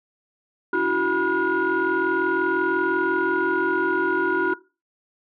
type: tone cluster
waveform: sine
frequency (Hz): 289.2 / 334.8 / 375.1 / 978 / 1437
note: D4 / E4 / F#4 / B5 / F6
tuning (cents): -27 / +27 / +24 / -17 / +49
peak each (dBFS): -30 / -24 / -23 / -27 / -22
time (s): 0.73-4.54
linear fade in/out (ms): 5
effects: noise-tail reverb RT60 0.3 s tail -20 dB re dry + tanh soft clip ceiling -13 dBFS